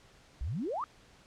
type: exponential sweep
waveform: sine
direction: up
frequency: 55 to 1292 Hz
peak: -32 dBFS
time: 0.41-0.84 s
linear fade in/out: 0 ms
effects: pink hiss -60 dBFS RMS until 1.26 s + low-pass 7000 Hz 12 dB/octave